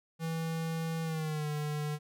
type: tone with pitch glide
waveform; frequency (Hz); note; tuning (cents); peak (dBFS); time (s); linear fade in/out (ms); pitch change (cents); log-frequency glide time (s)
square; 163.2 to 149.66; E3 to D3; -17 to +33; -33; 0.19-1.99; 50; -150; 1.03-1.47
effects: none